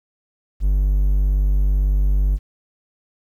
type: tone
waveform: triangle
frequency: 49 Hz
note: G1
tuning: in tune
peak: -12 dBFS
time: 0.6-2.39 s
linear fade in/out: 50 ms
effects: 9-bit